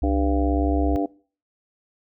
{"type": "tone with vibrato", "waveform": "sine", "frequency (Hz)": 66.6, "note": "C2", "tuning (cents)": 31, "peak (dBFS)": -22, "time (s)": [0.02, 0.96], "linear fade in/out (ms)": 0, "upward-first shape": "sine", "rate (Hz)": 1.8, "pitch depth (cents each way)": 30}
{"type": "harmonic tone", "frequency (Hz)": 98.3, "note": "G2", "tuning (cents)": 5, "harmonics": [3, 4, 5, 6, 7, 8], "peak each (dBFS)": [-22, -31, -31, -38, -28, -37], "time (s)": [0.03, 1.06], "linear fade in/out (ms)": 5}
{"effects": ["noise-tail reverb RT60 0.4 s tail -21 dB re dry"]}